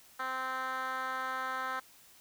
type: tone with band-pass filter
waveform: 10% pulse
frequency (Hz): 260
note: C4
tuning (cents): -11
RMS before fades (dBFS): -36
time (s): 0.19-1.8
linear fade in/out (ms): 10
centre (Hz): 1400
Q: 1.8
effects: white hiss -59 dBFS RMS until 2.2 s